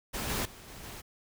pink noise with level steps, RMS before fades -35 / -32 / -50 / -47 / -44 dBFS, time 0.13-1.02 s, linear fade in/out 20 ms, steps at 0.29 / 0.45 / 0.68 / 0.83 s, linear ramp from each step 5 ms, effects none

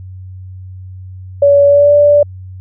sine tone with pitch glide, 568 to 583.3 Hz, C#5 to D5, +42 to -12 cents, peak -4 dBFS, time 1.42-2.23 s, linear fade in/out 5 ms, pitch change +46 cents, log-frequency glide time 1.66-1.94 s, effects added 93 Hz sine -27 dBFS peak until 2.6 s

